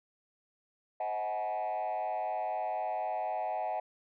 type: tone with frequency modulation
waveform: sine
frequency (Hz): 740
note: F#5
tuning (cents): 0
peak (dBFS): -29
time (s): 1-3.8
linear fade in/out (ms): 5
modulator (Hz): 104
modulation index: 1.2
effects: tanh soft clip ceiling -30 dBFS